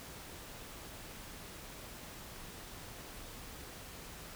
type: silence
effects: pink hiss -49 dBFS RMS until 4.35 s